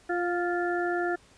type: harmonic tone with a mistuned harmonic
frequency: 349.2 Hz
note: F4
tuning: in tune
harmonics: 1 / 2 / 4 / 5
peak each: -28 / -31 / -34 / -35 dBFS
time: 0.09-1.16 s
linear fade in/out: 10 ms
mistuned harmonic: 2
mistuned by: +17 cents
effects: pink hiss -58 dBFS RMS until 1.37 s + resampled to 22050 Hz